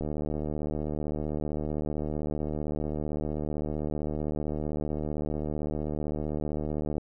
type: click train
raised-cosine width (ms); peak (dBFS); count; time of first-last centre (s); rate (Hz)
2; -19; 528; 0.01-6.981; 75.6
effects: none